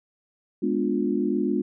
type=chord; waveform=sine; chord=G# diminished seventh; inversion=none; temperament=equal with one note detuned; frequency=207.7 / 246.9 / 293.7 / 355.1 Hz; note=G#3 / B3 / D4 / F4; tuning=0 / 0 / 0 / +29 cents; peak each=-27 dBFS; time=0.62-1.62 s; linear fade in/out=10 ms; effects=none